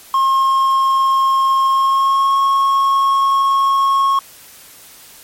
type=tone with pitch glide; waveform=triangle; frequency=1073 to 1092.4 Hz; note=C6 to C#6; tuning=+43 to -26 cents; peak=-9 dBFS; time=0.14-4.19 s; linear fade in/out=2 ms; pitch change=+31 cents; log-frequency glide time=1.68-2.36 s; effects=white hiss -41 dBFS RMS until 5.23 s + MP3 64 kbps